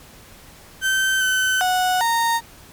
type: tone with pitch steps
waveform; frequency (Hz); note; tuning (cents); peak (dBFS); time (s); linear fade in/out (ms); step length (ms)
35% pulse; 1546 / 1523 / 736 / 925; G6 / F#6 / F#5 / A#5; -24 / +50 / -9 / -14; -15; 0.81-2.41; 50; 400
effects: pink hiss -45 dBFS RMS until 2.72 s + MP3 96 kbps